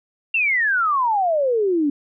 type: exponential sweep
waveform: sine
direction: down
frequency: 2766 to 277.2 Hz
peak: -16 dBFS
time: 0.34-1.9 s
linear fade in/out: 5 ms
effects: none